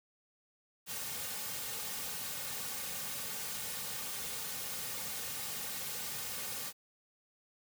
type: noise with comb filter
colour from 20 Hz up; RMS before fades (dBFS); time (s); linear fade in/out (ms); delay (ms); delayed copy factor
white; -40; 0.86-6.73; 50; 3; -0.65
effects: none